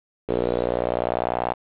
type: tone with band-pass filter sweep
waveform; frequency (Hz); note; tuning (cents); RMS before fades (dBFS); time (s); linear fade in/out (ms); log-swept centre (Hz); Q
sawtooth; 60.1; B1; -46; -24; 0.28-1.54; 20; 440 to 790; 3.1
effects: resampled to 8000 Hz + 7-bit